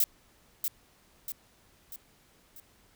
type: noise with echo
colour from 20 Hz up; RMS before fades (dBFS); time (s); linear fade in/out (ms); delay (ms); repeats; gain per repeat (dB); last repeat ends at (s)
violet; -24; 0-0.04; 2; 640; 4; -6; 2.6
effects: pink hiss -63 dBFS RMS until 2.95 s